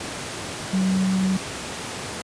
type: tone in noise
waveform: sine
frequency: 189 Hz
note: F#3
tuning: 37 cents sharp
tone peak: -18 dBFS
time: 0.73-1.37 s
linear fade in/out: 5 ms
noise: pink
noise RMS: -31 dBFS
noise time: 0-2.22 s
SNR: +10 dB
effects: high-pass 100 Hz 12 dB/octave + resampled to 22050 Hz